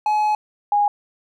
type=tone pair in turn; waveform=triangle / sine; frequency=848 / 822.9 Hz; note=G#5 / G#5; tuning=+36 / -16 cents; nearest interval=minor second; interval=52 cents; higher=first; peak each=-14 dBFS; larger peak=neither; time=0.06-0.35 / 0.72-0.88 s; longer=first; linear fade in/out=2 ms; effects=none